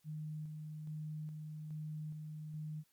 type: tone with tremolo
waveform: sine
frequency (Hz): 153.8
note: D#3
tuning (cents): -20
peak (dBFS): -40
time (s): 0.04-2.84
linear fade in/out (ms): 50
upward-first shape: square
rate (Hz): 1.2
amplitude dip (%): 30
effects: white hiss -75 dBFS RMS until 2.92 s + MP3 96 kbps